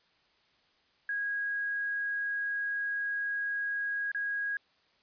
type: tone with dropouts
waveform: sine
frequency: 1646 Hz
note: G#6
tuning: 16 cents flat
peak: -30 dBFS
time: 1.09-4.57 s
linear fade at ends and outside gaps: 2 ms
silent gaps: 4.117-4.147 s
effects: white hiss -68 dBFS RMS until 5.02 s + resampled to 11025 Hz